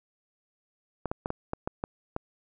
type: clicks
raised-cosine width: 1 ms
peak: -16 dBFS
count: 8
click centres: 1.057 / 1.115 / 1.259 / 1.304 / 1.534 / 1.675 / 1.839 / 2.164 s
effects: none